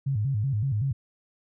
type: tone with vibrato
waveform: sine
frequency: 120 Hz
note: B2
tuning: 49 cents flat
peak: -23 dBFS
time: 0.06-0.93 s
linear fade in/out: 10 ms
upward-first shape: square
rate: 5.3 Hz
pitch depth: 230 cents each way
effects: none